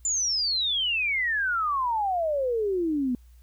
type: exponential sweep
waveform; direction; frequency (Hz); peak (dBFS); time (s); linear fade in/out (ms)
sine; down; 7220 to 240; -23; 0.05-3.15; 2
effects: added 60 Hz sine -49 dBFS peak until 3.42 s + white hiss -67 dBFS RMS until 3.42 s

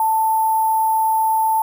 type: tone with sample-and-hold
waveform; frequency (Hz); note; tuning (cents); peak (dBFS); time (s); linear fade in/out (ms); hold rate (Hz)
sine; 884; A5; +8; -14; 0-1.62; 2; 11025
effects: none

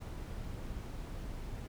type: noise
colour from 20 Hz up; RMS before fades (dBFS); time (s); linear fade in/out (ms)
brown; -42; 0-1.68; 20
effects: none

